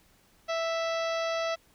harmonic tone, 659.3 Hz, E5, in tune, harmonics 1 / 2 / 3 / 4 / 5 / 6 / 7 / 8 / 9, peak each -29 / -35 / -39 / -41 / -43 / -45 / -46 / -47 / -48 dBFS, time 0.48-1.56 s, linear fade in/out 20 ms, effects pink hiss -63 dBFS RMS until 1.74 s

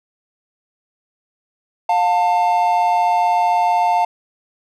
triangle tone pair together, 709 / 893.3 Hz, F5 / A5, +26 / +26 cents, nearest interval major third, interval 400 cents, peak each -14 dBFS, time 1.89-4.05 s, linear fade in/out 5 ms, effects none

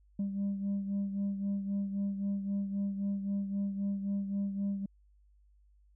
sine beating tone pair, 198.4 / 202.2 Hz, G3 / G#3, +21 / -46 cents, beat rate 3.8 Hz, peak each -30 / -37 dBFS, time 0.19-4.86 s, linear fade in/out 5 ms, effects tanh soft clip ceiling -28 dBFS + added 50 Hz sine -61 dBFS peak until 5.95 s

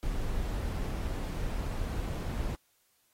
brown noise, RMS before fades -33 dBFS, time 0.03-2.55 s, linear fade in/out 0 ms, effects white hiss -71 dBFS RMS until 3.13 s + AAC 48 kbps

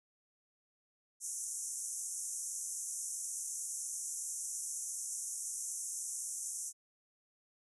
pink band-pass noise, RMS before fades -41 dBFS, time 1.2-6.73 s, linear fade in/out 50 ms, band 5900 to 11000 Hz, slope 96 dB/octave, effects none

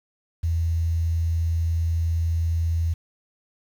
sine tone, 82.8 Hz, E2, 8 cents sharp, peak -20 dBFS, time 0.43-2.94 s, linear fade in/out 10 ms, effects 8-bit

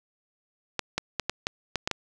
clicks, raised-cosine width 0.2 ms, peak -9 dBFS, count 8, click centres 0.793 / 0.98 / 1.197 / 1.296 / 1.469 / 1.757 / 1.875 / 1.913 s, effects none

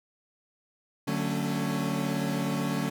40% pulse chord, D major seventh, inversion none, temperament equal with one note detuned, 146.83 / 185 / 224.2 / 277.2 Hz, D3 / F#3 / A3 / C#4, 0 / 0 / +33 / 0 cents, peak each -32 dBFS, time 1.07-2.9 s, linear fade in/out 10 ms, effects none

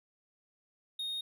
triangle tone, 3713 Hz, A#7, 8 cents flat, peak -33 dBFS, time 0.99-1.21 s, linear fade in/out 5 ms, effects none

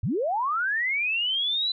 sine linear sweep, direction up, 73.42 to 4029 Hz, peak -23 dBFS, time 0.03-1.72 s, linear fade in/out 5 ms, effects none

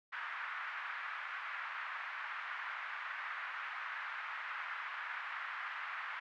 white band-pass noise, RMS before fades -43 dBFS, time 0.12-6.2 s, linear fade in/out 10 ms, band 1100 to 1900 Hz, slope 24 dB/octave, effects none

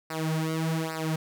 sawtooth tone with flanger, 160 Hz, D#3, 49 cents sharp, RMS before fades -29 dBFS, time 0.1-1.16 s, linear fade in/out 5 ms, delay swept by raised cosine 0.3 to 5.1 ms, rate 1.2 Hz, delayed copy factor -1, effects none

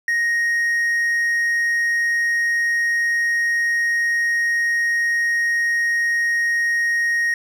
triangle tone, 1871 Hz, A#6, 6 cents sharp, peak -15 dBFS, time 0.08-7.34 s, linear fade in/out 2 ms, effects none

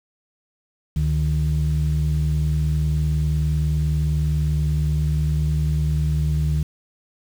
sine tone pair together, 71.92 / 151.7 Hz, D2 / D#3, -36 / -44 cents, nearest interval octave + minor second, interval 1292 cents, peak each -19 dBFS, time 0.96-6.63 s, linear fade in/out 5 ms, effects tanh soft clip ceiling -13 dBFS + 7-bit

